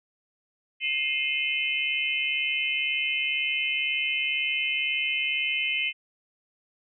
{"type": "tone cluster", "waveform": "sine", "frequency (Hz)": [2115, 2500, 2642, 3022], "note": ["C7", "D#7", "E7", "F#7"], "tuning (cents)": [18, 8, 3, 36], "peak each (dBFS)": -30, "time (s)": [0.8, 5.93], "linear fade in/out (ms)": 50, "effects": []}